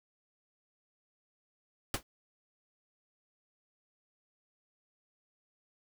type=noise with exponential decay; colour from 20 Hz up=pink; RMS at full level=-28 dBFS; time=1.94-2.03 s; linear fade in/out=2 ms; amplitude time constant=18 ms; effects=none